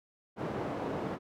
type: band-pass noise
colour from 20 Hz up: white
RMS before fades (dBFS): -36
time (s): 0.36-1.19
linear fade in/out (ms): 50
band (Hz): 120 to 590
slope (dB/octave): 12
effects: none